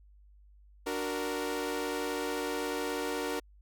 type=chord; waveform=sawtooth; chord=D augmented; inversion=none; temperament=equal; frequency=293.7 / 370 / 466.2 Hz; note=D4 / F#4 / A#4; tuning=0 / 0 / 0 cents; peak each=-33 / -34 / -31 dBFS; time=0.86-3.4 s; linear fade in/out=10 ms; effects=added 50 Hz sine -55 dBFS peak until 3.61 s